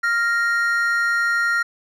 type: tone pair together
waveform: triangle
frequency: 1396.9 / 1865.9 Hz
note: F6 / A#6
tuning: 0 / +1 cents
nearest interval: perfect fourth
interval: 501 cents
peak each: -17 / -20 dBFS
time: 0.03-1.63 s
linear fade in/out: 10 ms
effects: none